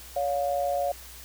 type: tone pair together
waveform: sine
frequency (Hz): 565 / 707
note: C#5 / F5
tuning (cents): +33 / +21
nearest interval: major third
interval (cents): 388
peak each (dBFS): -27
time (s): 0.16-0.92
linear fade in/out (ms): 5
effects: added 62 Hz sine -48 dBFS peak until 1.24 s + white hiss -46 dBFS RMS until 1.24 s